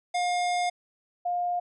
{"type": "tone pair in turn", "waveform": ["square", "sine"], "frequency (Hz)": [712, 707.9], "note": ["F5", "F5"], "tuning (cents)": [33, 23], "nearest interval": "unison", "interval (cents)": 10, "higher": "first", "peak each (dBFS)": -25, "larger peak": "neither", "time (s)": [[0.14, 0.7], [1.25, 1.6]], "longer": "first", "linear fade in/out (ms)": 10, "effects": ["resampled to 22050 Hz"]}